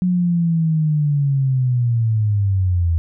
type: linear sweep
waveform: sine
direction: down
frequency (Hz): 183.1 to 81.4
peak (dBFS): -14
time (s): 0.02-2.98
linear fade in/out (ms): 0
effects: none